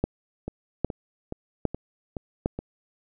two click trains, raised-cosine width 2 ms, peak -18 / -9 dBFS, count 6 / 4, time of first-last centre 0.48-2.59 / 0.04-2.459 s, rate 2.37 / 1.24 Hz, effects none

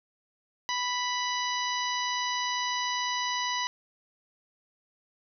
harmonic tone, 987.8 Hz, B5, in tune, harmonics 1 / 2 / 3 / 4 / 5 / 6, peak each -31 / -34 / -36 / -37 / -38 / -39 dBFS, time 0.69-3.67 s, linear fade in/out 0 ms, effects none

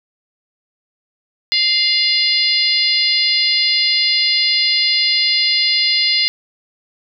harmonic tone with a mistuned harmonic, 696 Hz, F5, 6 cents flat, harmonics 3 / 4 / 5 / 6 / 7, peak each -20 / -22 / -22 / -17 / -17 dBFS, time 1.52-6.28 s, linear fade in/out 0 ms, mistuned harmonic 4, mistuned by +33 cents, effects none

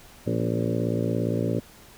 harmonic tone with a mistuned harmonic, 57.4 Hz, A#1, 26 cents flat, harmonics 2 / 3 / 4 / 5 / 6 / 7 / 8 / 9 / 10, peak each -28 / -30 / -31 / -32 / -33 / -33 / -34 / -35 / -35 dBFS, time 0.26-1.6 s, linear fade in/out 10 ms, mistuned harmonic 4, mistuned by +58 cents, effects pink hiss -50 dBFS RMS until 1.97 s

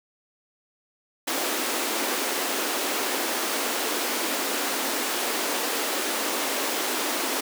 pink high-pass noise, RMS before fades -27 dBFS, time 1.27-7.41 s, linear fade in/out 10 ms, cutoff 250 Hz, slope 48 dB/octave, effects none

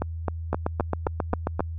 two click trains, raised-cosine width 1 ms, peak -11 / -10 dBFS, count 7 / 9, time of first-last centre 0.02-1.595 / 0.53-1.605 s, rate 3.81 / 7.44 Hz, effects added 82 Hz sine -30 dBFS peak until 1.78 s

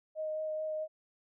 sine tone with vibrato, 622.3 Hz, D#5, in tune, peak -33 dBFS, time 0.15-0.88 s, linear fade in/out 50 ms, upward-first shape sine, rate 4.6 Hz, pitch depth 10 cents each way, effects none

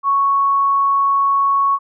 sine tone, 1108.7 Hz, C#6, in tune, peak -12 dBFS, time 0.03-1.79 s, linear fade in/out 50 ms, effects none

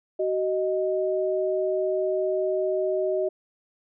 sine tone pair together, 377.4 / 622.3 Hz, F#4 / D#5, +34 / 0 cents, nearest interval major sixth, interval 866 cents, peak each -25 dBFS, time 0.19-3.29 s, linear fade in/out 10 ms, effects none

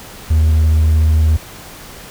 triangle tone with vibrato, 78.4 Hz, D#2, 14 cents sharp, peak -6 dBFS, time 0.3-1.37 s, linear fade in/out 10 ms, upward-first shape triangle, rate 17 Hz, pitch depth 16 cents each way, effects tanh soft clip ceiling -2 dBFS + pink hiss -35 dBFS RMS until 2.1 s

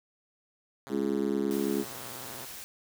5% pulse tone with vibrato, 124.3 Hz, B2, 12 cents sharp, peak -32 dBFS, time 0.87-2.45 s, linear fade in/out 0 ms, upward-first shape square, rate 20 Hz, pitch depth 160 cents each way
harmonic tone, 69.3 Hz, C#2, in tune, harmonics 3 / 4 / 5 / 6, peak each -32 / -32 / -32 / -32 dBFS, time 0.89-1.85 s, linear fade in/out 50 ms
white noise, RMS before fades -43 dBFS, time 1.51-2.64 s, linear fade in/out 0 ms
effects none

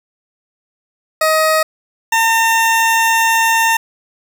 20% pulse tone pair in turn, 630 / 907.2 Hz, D#5 / A#5, +21 / -47 cents, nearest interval tritone, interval 632 cents, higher second, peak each -6 dBFS, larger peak neither, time 1.21-1.63 / 2.12-3.77 s, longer second, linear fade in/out 5 ms, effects none

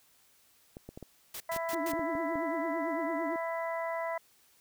clicks, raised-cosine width 2 ms, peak -30 dBFS, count 9, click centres 0.769 / 0.89 / 0.975 / 1.027 / 1.563 / 1.935 / 1.994 / 2.152 / 2.356 s
white noise bursts, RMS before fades -41 dBFS, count 4, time 1.34-1.922 s, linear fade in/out 5 ms, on 63 ms, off 110 ms
harmonic tone, 331.5 Hz, E4, 10 cents sharp, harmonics 2 / 3 / 4 / 5 / 6, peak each -34 / -37 / -46 / -50 / -41 dBFS, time 1.49-4.18 s, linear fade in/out 5 ms
sine tone with vibrato, 313.1 Hz, D#4, 11 cents sharp, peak -34 dBFS, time 1.73-3.36 s, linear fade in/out 2 ms, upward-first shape triangle, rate 8.9 Hz, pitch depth 200 cents each way
effects white hiss -65 dBFS RMS until 4.6 s

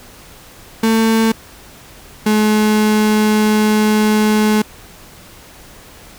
35% pulse tone pair in turn, 223.8 / 213.6 Hz, A3 / G#3, +30 / +49 cents, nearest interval minor second, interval 81 cents, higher first, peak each -9 dBFS, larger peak neither, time 0.83-1.32 / 2.26-4.62 s, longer second, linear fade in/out 5 ms, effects pink hiss -40 dBFS RMS until 6.18 s

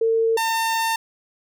sine / sawtooth tone pair in turn, 452 / 904 Hz, A4 / A5, +47 / +47 cents, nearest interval octave, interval 1200 cents, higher second, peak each -16 dBFS, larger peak neither, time 0.01-0.37 / 0.37-0.96 s, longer second, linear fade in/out 5 ms, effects none

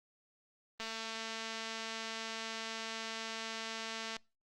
click train, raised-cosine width 0.2 ms, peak -24 dBFS, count 755, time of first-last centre 0.8-4.166 s, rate 224 Hz, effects noise-tail reverb RT60 0.3 s tail -26 dB re dry + Opus 32 kbps

